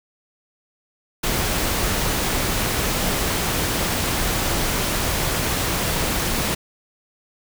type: noise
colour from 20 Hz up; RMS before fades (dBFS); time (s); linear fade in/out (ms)
pink; -22; 1.23-6.55; 10
effects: none